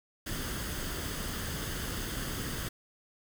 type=noise with comb filter; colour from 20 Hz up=pink; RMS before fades=-36 dBFS; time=0.26-2.69 s; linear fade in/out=10 ms; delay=0.62 ms; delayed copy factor=+0.5; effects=none